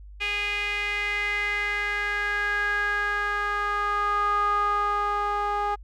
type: tone with band-pass filter sweep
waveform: sawtooth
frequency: 411 Hz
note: G#4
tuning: 18 cents flat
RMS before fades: -26 dBFS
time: 0.2-5.76 s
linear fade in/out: 20 ms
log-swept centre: 2500 to 990 Hz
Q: 5.6
effects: added 50 Hz sine -41 dBFS peak until 5.83 s